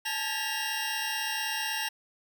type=tone cluster; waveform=25% pulse; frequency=844 / 880 / 1619 / 1929 / 2789 Hz; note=G#5 / A5 / G#6 / B6 / F7; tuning=+28 / 0 / -45 / -41 / -3 cents; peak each=-37 / -33 / -34 / -34 / -29 dBFS; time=0.05-1.89 s; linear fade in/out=10 ms; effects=none